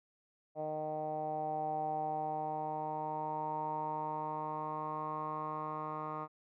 10% pulse tone with low-pass filter sweep, 154.2 Hz, D#3, 15 cents flat, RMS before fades -38 dBFS, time 0.55-6.28 s, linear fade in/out 50 ms, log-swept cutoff 680 to 1200 Hz, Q 7.8, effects none

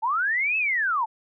sine linear two-way sweep, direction up then down, 839 to 2637 to 839 Hz, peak -21 dBFS, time 0.02-1.06 s, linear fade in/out 20 ms, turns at 0.57 s, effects none

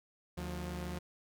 sawtooth tone pair together, 75.4 / 178.15 Hz, D2 / F3, +46 / +35 cents, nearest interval octave + minor third, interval 1489 cents, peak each -37 / -37 dBFS, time 0.37-0.99 s, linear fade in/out 10 ms, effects none

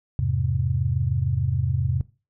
sine chord, E augmented, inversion none, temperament equal with one note detuned, 84.58 / 103.83 / 130.81 Hz, E2 / G#2 / B#2, +45 / 0 / 0 cents, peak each -26 / -26 / -23 dBFS, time 0.19-2.01 s, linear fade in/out 0 ms, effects noise-tail reverb RT60 0.3 s tail -20 dB re dry

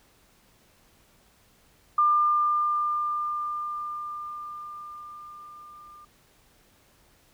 sine tone with level ramp, 1199 Hz, D6, 36 cents sharp, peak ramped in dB -17 to -46 dBFS, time 1.98-6.05 s, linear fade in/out 5 ms, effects pink hiss -61 dBFS RMS until 7.33 s

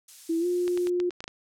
violet noise, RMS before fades -39 dBFS, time 0.08-0.9 s, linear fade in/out 5 ms
sine tone with pitch glide, 329.6 to 355.3 Hz, E4 to F4, 0 to +30 cents, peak -23 dBFS, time 0.29-1.1 s, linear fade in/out 10 ms, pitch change +130 cents, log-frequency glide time 0.39-0.46 s
clicks, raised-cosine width 0.2 ms, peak -20 dBFS, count 8, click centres 0.679 / 0.775 / 0.871 / 1.001 / 1.107 / 1.205 / 1.241 / 1.279 s
effects low-pass 8000 Hz 12 dB/octave

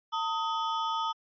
square ring-modulated tone, 1081 Hz, C#6, 44 cents flat, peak -26 dBFS, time 0.12-1.13 s, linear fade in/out 20 ms, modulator 177 Hz, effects resampled to 11025 Hz

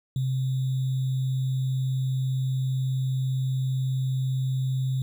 sine tone with sample-and-hold, 131 Hz, C3, 2 cents sharp, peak -23 dBFS, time 0.16-5.02 s, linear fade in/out 2 ms, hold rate 3675 Hz, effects none

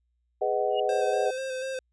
sine chord, G# minor seventh, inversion none, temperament just, 415.3 / 498.4 / 623 / 747.5 Hz, G#4 / B4 / D#5 / F#5, 0 / +16 / +2 / +17 cents, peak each -29 dBFS, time 0.41-1.31 s, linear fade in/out 10 ms
sine tone with exponential growth, 2869 Hz, F7, 46 cents sharp, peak -29 dBFS, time 0.7-0.8 s, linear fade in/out 5 ms, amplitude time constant 20 ms
square tone with vibrato, 523.3 Hz, C5, in tune, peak -31 dBFS, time 0.89-1.79 s, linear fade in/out 2 ms, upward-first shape square, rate 4.1 Hz, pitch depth 22 cents each way
effects added 60 Hz sine -70 dBFS peak until 1.92 s + resampled to 22050 Hz

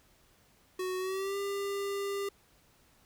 square tone with pitch glide, 370 to 398.9 Hz, F#4 to G4, 0 to +30 cents, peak -33 dBFS, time 0.79-2.29 s, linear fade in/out 5 ms, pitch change +130 cents, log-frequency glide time 0.98-1.37 s, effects pink hiss -65 dBFS RMS until 3.05 s

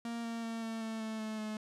45% pulse tone with pitch steps, 233.1 / 230.4 / 227.8 / 225.2 / 222.6 / 220 / 217.5 / 215 Hz, A#3 / A#3 / A#3 / A3 / A3 / A3 / A3 / A3, 0 / -20 / -40 / +40 / +20 / 0 / -20 / -40 cents, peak -37 dBFS, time 0.05-1.57 s, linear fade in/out 2 ms, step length 190 ms, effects low-pass 9000 Hz 12 dB/octave

